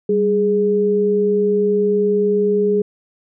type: tone pair together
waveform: sine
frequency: 196 / 415.3 Hz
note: G3 / G#4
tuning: 0 / 0 cents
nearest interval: octave + minor second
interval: 1300 cents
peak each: -20 / -14 dBFS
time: 0.09-2.82 s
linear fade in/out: 5 ms
effects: none